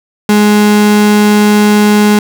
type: tone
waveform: 35% pulse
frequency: 208.9 Hz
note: G#3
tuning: 10 cents sharp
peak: -3 dBFS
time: 0.29-2.19 s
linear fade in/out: 2 ms
effects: none